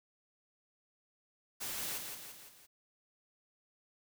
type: noise with echo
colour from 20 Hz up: white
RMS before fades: -40 dBFS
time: 1.6-1.99 s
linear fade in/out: 20 ms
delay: 170 ms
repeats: 4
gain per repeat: -5 dB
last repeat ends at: 2.67 s
effects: none